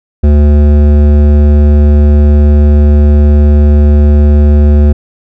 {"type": "tone with hard clipping", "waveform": "sine", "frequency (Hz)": 73.42, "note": "D2", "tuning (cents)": 0, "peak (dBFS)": -4, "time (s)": [0.23, 4.93], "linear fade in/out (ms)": 10, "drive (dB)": 13, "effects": []}